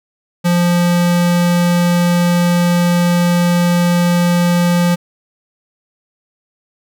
square tone, 174.61 Hz, F3, in tune, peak -11 dBFS, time 0.44-4.96 s, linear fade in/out 20 ms, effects none

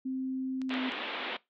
sine tone with pitch glide, 261.6 to 257.8 Hz, C4 to C4, 0 to -26 cents, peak -31 dBFS, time 0.05-0.9 s, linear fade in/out 10 ms, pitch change -26 cents, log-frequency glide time 0.67-0.73 s
clicks, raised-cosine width 0.2 ms, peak -29 dBFS, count 4, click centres 0.617 / 0.694 / 0.74 / 0.92 s
white band-pass noise, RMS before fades -37 dBFS, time 0.7-1.37 s, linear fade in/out 5 ms, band 220 to 3500 Hz, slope 48 dB/octave
effects noise-tail reverb RT60 0.2 s tail -21 dB re dry

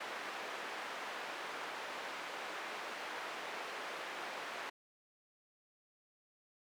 white band-pass noise, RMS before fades -44 dBFS, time 0-4.7 s, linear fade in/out 10 ms, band 410 to 1900 Hz, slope 12 dB/octave, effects none

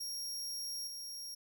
sawtooth tone with level steps, 5588 Hz, F8, in tune, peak -36 / -40 dBFS, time 0-1.35 s, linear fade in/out 10 ms, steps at 0.87 s, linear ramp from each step 5 ms, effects none

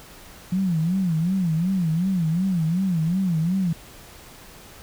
sine tone with vibrato, 174.61 Hz, F3, in tune, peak -19 dBFS, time 0.52-3.73 s, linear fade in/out 5 ms, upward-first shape sine, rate 2.7 Hz, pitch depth 180 cents each way, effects pink hiss -45 dBFS RMS until 4.82 s

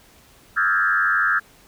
sine tone with frequency modulation, 1500 Hz, F#6, 23 cents sharp, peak -16 dBFS, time 0.56-1.4 s, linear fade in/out 20 ms, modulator 92.4 Hz, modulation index 2.4, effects pink hiss -52 dBFS RMS until 1.67 s

